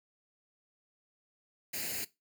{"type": "noise with comb filter", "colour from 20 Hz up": "white", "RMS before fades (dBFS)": -37, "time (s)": [1.73, 2.05], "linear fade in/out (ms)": 10, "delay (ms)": 0.43, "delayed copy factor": 0.75, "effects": ["noise-tail reverb RT60 0.2 s tail -18 dB re dry", "high-pass 80 Hz 12 dB/octave"]}